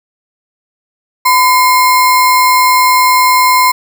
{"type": "tone with sample-and-hold", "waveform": "sine", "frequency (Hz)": 1010, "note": "B5", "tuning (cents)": 39, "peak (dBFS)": -5, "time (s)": [1.25, 3.72], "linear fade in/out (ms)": 10, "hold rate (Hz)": 3150, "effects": []}